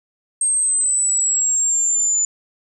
sine exponential sweep, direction down, 8450 to 7000 Hz, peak -15 dBFS, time 0.41-2.25 s, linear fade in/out 2 ms, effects none

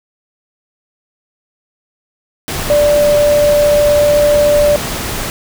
sine tone in noise, 587.3 Hz, D5, in tune, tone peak -7 dBFS, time 2.7-4.76 s, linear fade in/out 0 ms, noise pink, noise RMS -20 dBFS, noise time 2.48-5.3 s, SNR +10 dB, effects none

